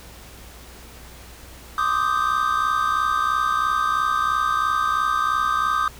triangle tone cluster, 1060 / 1185 / 1248 / 1564 Hz, C6 / D6 / D#6 / G6, +22 / +15 / +5 / -4 cents, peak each -29 / -21 / -20 / -26 dBFS, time 1.78-5.88 s, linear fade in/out 2 ms, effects added 60 Hz sine -44 dBFS peak until 5.99 s + pink hiss -44 dBFS RMS until 5.99 s

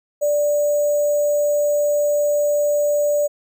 sine tone with sample-and-hold, 587.3 Hz, D5, in tune, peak -15 dBFS, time 0.21-3.28 s, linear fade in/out 20 ms, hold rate 7350 Hz, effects none

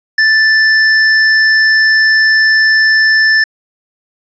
square tone, 1760 Hz, A6, in tune, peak -7 dBFS, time 0.18-3.44 s, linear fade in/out 5 ms, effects resampled to 16000 Hz + 7-bit

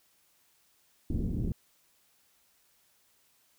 pink low-pass noise, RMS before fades -31 dBFS, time 1.1-1.52 s, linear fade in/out 2 ms, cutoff 310 Hz, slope 24 dB/octave, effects white hiss -68 dBFS RMS until 3.58 s

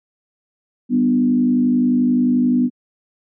sine tone with frequency modulation, 247.2 Hz, B3, 2 cents sharp, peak -12 dBFS, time 0.89-2.7 s, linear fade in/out 50 ms, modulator 51.4 Hz, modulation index 0.7, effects high-pass 150 Hz 12 dB/octave

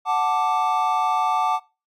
triangle chord, D major, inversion first, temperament equal, 740 / 880 / 1174.7 Hz, F#5 / A5 / D6, 0 / 0 / 0 cents, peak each -21 dBFS, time 0.05-1.6 s, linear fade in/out 50 ms, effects noise-tail reverb RT60 0.3 s tail -22 dB re dry + AAC 64 kbps

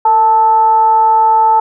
sine tone with frequency modulation, 880 Hz, A5, in tune, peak -6 dBFS, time 0.05-1.6 s, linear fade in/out 5 ms, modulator 423 Hz, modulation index 0.3, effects none

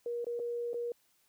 sine tone with dropouts, 475.6 Hz, A#4, 35 cents sharp, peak -33 dBFS, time 0.06-0.92 s, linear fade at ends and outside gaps 2 ms, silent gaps 0.245-0.267 / 0.393-0.398 / 0.733-0.742 s, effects white hiss -71 dBFS RMS until 1.28 s

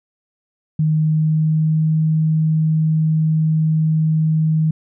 sine tone with pitch glide, 155.56 to 157.55 Hz, D#3 to D#3, 0 to +22 cents, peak -13 dBFS, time 0.79-4.71 s, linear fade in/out 5 ms, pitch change +22 cents, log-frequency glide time 0.9-1.97 s, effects none

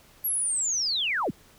sine linear sweep, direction down, 11730 to 84 Hz, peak -24 dBFS, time 0.24-1.31 s, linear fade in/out 10 ms, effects pink hiss -56 dBFS RMS until 1.58 s

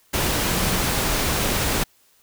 sine tone in noise, 183.4 Hz, F#3, 15 cents flat, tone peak -28 dBFS, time 0.52-0.81 s, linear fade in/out 10 ms, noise pink, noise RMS -22 dBFS, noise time 0.13-1.84 s, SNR -9 dB, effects white hiss -59 dBFS RMS until 2.22 s

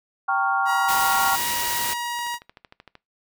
sine chord, G half-diminished seventh, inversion none, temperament equal with one note detuned, 784 / 920.6 / 1108.7 / 1396.9 Hz, G5 / Bb5 / Db6 / F6, 0 / -22 / 0 / 0 cents, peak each -23 / -29 / -25 / -24 dBFS, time 0.28-1.36 s, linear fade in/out 10 ms
sawtooth tone, 954 Hz, A#5, 40 cents sharp, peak -22 dBFS, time 0.65-2.39 s, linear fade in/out 50 ms
white noise, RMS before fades -27 dBFS, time 0.88-1.94 s, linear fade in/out 10 ms
click train, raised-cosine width 0.3 ms, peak -27 dBFS, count 11, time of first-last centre 2.19-2.953 s, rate 13.1 Hz
effects noise-tail reverb RT60 0.2 s tail -21 dB re dry

